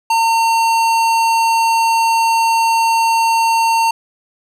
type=tone with hard clipping; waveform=sine; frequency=910 Hz; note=A#5; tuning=42 cents flat; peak=-13 dBFS; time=0.1-3.91 s; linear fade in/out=5 ms; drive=17 dB; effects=none

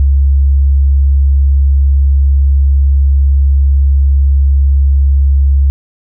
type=tone; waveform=sine; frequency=68.9 Hz; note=C#2; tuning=10 cents flat; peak=-5 dBFS; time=0-5.7 s; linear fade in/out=0 ms; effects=none

